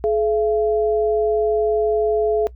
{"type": "tone pair together", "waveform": "sine", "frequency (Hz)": [427.1, 678], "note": ["G#4", "E5"], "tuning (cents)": [48, 49], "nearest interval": "minor sixth", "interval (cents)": 801, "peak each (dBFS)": [-16, -22], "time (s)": [0.04, 2.47], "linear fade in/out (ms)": 0, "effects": ["noise-tail reverb RT60 0.1 s tail -20 dB re dry", "added 60 Hz sine -37 dBFS peak until 2.55 s"]}